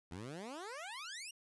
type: exponential sweep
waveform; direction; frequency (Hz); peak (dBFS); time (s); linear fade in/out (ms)
15% pulse; up; 80 to 2895; -38; 0.11-1.31; 5
effects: resampled to 24000 Hz